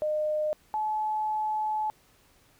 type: tone pair in turn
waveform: sine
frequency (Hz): 610 / 859.1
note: D#5 / A5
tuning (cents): -34 / -42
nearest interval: tritone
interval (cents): 592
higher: second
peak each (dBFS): -25 / -26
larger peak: first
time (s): 0.02-0.53 / 0.74-1.9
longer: second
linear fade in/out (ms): 0
effects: pink hiss -62 dBFS RMS until 2.59 s